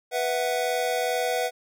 square chord, B suspended fourth, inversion none, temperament just, 493.9 / 658.5 / 740.8 Hz, B4 / E5 / F#5, 0 / -2 / +2 cents, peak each -28 / -30 / -29 dBFS, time 0.11-1.51 s, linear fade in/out 50 ms, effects none

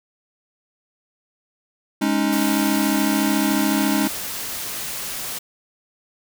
square chord, Ab suspended fourth, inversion none, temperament equal, 207.7 / 277.2 / 311.1 Hz, Ab3 / Db4 / Eb4, 0 / 0 / 0 cents, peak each -23 dBFS, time 2.01-4.08 s, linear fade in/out 10 ms
white noise, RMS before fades -29 dBFS, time 2.32-5.39 s, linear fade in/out 10 ms
effects none

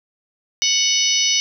harmonic tone, 740 Hz, F#5, in tune, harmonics 3 / 4 / 5 / 6 / 7 / 8, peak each -25 / -20 / -25 / -26 / -22 / -20 dBFS, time 0.62-1.4 s, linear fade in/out 0 ms, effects none

